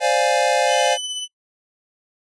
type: chord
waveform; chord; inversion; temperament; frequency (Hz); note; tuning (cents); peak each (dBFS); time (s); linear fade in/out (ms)
square; D half-diminished seventh; third; equal; 523.3 / 587.3 / 698.5 / 830.6; C5 / D5 / F5 / Ab5; 0 / 0 / 0 / 0; -22; 0-0.98; 50
type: tone with tremolo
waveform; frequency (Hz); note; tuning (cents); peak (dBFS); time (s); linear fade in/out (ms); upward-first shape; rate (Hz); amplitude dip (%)
sawtooth; 3001; F#7; +24; -20; 0.66-1.28; 50; sine; 16; 35
effects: noise-tail reverb RT60 0.1 s tail -22 dB re dry + resampled to 22050 Hz